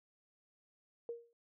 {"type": "tone with exponential decay", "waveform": "sine", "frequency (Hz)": 468.9, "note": "A#4", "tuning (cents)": 10, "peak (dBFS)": -36, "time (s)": [1.09, 1.33], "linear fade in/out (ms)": 1, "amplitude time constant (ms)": 52, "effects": []}